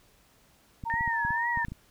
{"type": "clicks", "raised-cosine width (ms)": 5, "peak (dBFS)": -25, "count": 10, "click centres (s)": [0.838, 0.94, 1.009, 1.077, 1.25, 1.306, 1.574, 1.648, 1.684, 1.72]}
{"type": "tone with pitch glide", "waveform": "sine", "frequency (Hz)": [920, 943.7], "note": ["A#5", "A#5"], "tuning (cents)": [-23, 21], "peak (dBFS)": -29, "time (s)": [0.85, 1.65], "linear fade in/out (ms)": 20, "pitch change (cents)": 44, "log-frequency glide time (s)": [0.99, 1.36]}
{"type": "tone with vibrato", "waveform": "sine", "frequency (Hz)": 1799, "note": "A6", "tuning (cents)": 38, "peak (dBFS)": -28, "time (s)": [0.9, 1.65], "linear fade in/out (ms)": 0, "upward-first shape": "triangle", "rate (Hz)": 2.1, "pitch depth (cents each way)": 140}
{"effects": ["pink hiss -62 dBFS RMS until 1.9 s"]}